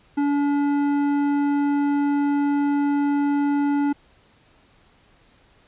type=tone with tanh clipping; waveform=triangle; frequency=286.3 Hz; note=D4; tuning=44 cents flat; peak=-20 dBFS; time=0.17-3.93 s; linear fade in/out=10 ms; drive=16 dB; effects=pink hiss -57 dBFS RMS until 5.67 s + resampled to 8000 Hz